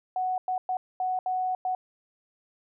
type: tone bursts at uneven times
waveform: sine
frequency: 741 Hz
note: F#5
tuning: 2 cents sharp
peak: -25 dBFS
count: 6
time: 0.16-0.38 / 0.48-0.58 / 0.69-0.77 / 1-1.19 / 1.26-1.55 / 1.65-1.75 s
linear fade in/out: 2 ms
effects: none